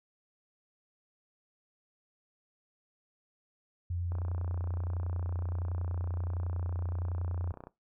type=tone with vibrato; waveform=sine; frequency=87.31 Hz; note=F2; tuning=in tune; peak=-31 dBFS; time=3.9-7.52 s; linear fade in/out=5 ms; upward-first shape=sine; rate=10 Hz; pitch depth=10 cents each way
type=click train; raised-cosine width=1 ms; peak=-31 dBFS; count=110; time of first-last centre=4.12-7.67 s; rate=30.7 Hz
effects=noise-tail reverb RT60 0.2 s tail -20 dB re dry